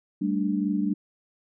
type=chord; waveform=sine; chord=G suspended second; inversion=none; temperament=equal; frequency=196 / 220 / 293.7 Hz; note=G3 / A3 / D4; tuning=0 / 0 / 0 cents; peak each=-26 / -29 / -27 dBFS; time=0.21-0.94 s; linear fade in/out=10 ms; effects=none